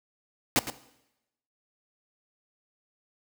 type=noise with echo; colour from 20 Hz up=pink; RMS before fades=-22 dBFS; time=0.56-0.59 s; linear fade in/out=0 ms; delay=110 ms; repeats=1; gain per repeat=-12 dB; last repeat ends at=0.7 s; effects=noise-tail reverb RT60 0.9 s tail -17 dB re dry + high-pass 80 Hz 12 dB/octave